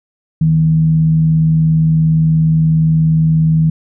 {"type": "tone with frequency modulation", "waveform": "sine", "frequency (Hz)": 158.7, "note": "D#3", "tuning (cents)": 35, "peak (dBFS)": -8, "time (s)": [0.41, 3.7], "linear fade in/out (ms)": 5, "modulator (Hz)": 82.9, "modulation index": 0.21, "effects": []}